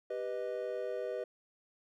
triangle chord, G augmented, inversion none, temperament equal, 392 / 493.9 / 622.3 Hz, G4 / B4 / D#5, 0 / 0 / 0 cents, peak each -39 / -36 / -38 dBFS, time 0.1-1.24 s, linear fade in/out 5 ms, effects none

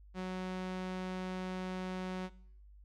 sawtooth tone with low-pass filter, 185 Hz, F#3, in tune, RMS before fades -39 dBFS, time 0.14-2.3 s, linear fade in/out 50 ms, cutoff 5200 Hz, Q 0.55, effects noise-tail reverb RT60 0.7 s tail -20 dB re dry + added 50 Hz sine -54 dBFS peak until 2.84 s

